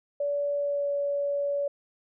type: tone with pitch glide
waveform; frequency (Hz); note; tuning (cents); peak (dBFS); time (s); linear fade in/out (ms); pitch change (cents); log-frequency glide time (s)
sine; 574 to 569; D5 to C#5; -40 to +45; -25; 0.2-1.68; 5; -15; 0.56-0.91
effects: none